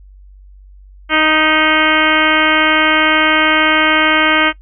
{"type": "harmonic tone with a mistuned harmonic", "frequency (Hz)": 311.1, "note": "D#4", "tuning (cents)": 0, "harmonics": [1, 2, 3, 4, 5, 6, 7, 8, 9, 10], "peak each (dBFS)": [-18, -20, -21, -17, -16, -21, -16, -22, -22, -20], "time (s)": [1.09, 4.53], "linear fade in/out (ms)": 50, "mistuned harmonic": 6, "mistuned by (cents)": 34, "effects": ["noise-tail reverb RT60 0.1 s tail -21 dB re dry", "added 48 Hz sine -37 dBFS peak until 4.61 s"]}